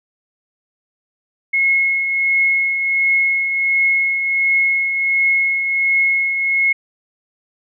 sine tone with tremolo, 2171 Hz, C#7, 37 cents flat, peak -11 dBFS, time 1.53-6.73 s, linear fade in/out 10 ms, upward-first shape triangle, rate 1.4 Hz, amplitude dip 50%, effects none

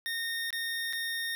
25% pulse tone with dropouts, 1841 Hz, A#6, 22 cents flat, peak -28 dBFS, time 0.06-1.35 s, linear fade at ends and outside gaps 0 ms, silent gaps 0.505-0.528 / 0.927-0.932 s, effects none

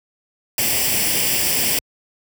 white noise with comb filter, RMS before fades -19 dBFS, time 0.58-1.79 s, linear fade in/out 2 ms, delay 0.38 ms, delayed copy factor +0.7, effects high-pass 60 Hz 12 dB/octave

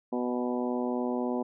harmonic tone with a mistuned harmonic, 123.47 Hz, B2, in tune, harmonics 2 / 3 / 4 / 5 / 6 / 7 / 8, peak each -30 / -34 / -36 / -38 / -40 / -41 / -42 dBFS, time 0.12-1.43 s, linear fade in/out 10 ms, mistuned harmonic 7, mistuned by -17 cents, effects none

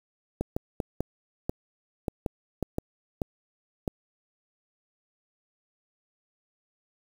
clicks, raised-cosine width 2 ms, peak -14 dBFS, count 11, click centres 0.41 / 0.565 / 0.802 / 1.006 / 1.495 / 2.082 / 2.262 / 2.627 / 2.784 / 3.218 / 3.878 s, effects 7-bit

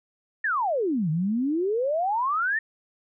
sine exponential two-way sweep, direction down then up, 1851 to 150 to 1851 Hz, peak -22 dBFS, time 0.44-2.59 s, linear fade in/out 5 ms, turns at 1.1 s, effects none

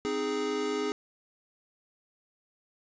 square chord, Ab major, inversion first, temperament equal, 261.6 / 311.1 / 415.3 Hz, C4 / Eb4 / Ab4, 0 / 0 / 0 cents, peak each -37 / -36 / -31 dBFS, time 0.05-0.92 s, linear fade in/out 0 ms, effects resampled to 16000 Hz + 9-bit

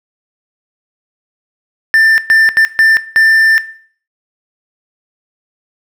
triangle tone bursts at uneven times, 1784 Hz, A6, 23 cents sharp, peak -3 dBFS, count 5, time 1.94-2.18 / 2.3-2.49 / 2.57-2.65 / 2.79-2.97 / 3.16-3.58 s, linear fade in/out 0 ms, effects noise-tail reverb RT60 0.5 s tail -17 dB re dry

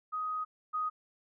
sine tone pair in turn, 1253 / 1248.6 Hz, D#6 / D#6, +12 / +6 cents, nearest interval unison, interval 6 cents, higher first, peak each -32 / -30 dBFS, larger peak second, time 0.12-0.45 / 0.73-0.9 s, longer first, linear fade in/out 20 ms, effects none

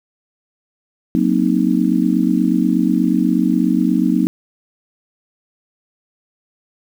sine chord, C half-diminished seventh, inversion second, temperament equal with one note detuned, 185 / 233.1 / 261.6 / 309.7 Hz, Gb3 / Bb3 / C4 / Eb4, 0 / 0 / 0 / -8 cents, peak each -18 dBFS, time 1.15-4.27 s, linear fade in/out 0 ms, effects 7-bit

